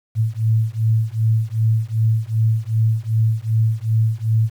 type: beating tone pair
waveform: sine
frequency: 110 / 112.6 Hz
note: A2 / A2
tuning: 0 / +40 cents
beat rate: 2.6 Hz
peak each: -18 dBFS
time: 0.15-4.5 s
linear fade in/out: 50 ms
effects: 8-bit